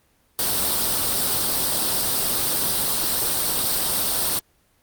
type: noise with comb filter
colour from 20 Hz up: white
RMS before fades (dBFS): -22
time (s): 0.39-4.39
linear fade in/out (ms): 0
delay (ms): 0.22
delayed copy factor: +0.55
effects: pink hiss -62 dBFS RMS until 4.82 s + Opus 24 kbps